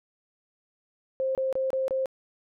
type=tone bursts; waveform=sine; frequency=528 Hz; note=C5; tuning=16 cents sharp; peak=-24 dBFS; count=5; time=1.2-2.058 s; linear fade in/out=0 ms; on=150 ms; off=27 ms; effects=none